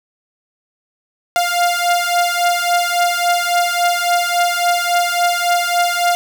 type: beating tone pair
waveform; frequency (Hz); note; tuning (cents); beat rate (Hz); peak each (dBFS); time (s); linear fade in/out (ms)
sawtooth; 699 / 702.6; F5 / F5; +1 / +10; 3.6; -13; 1.36-6.15; 0
effects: none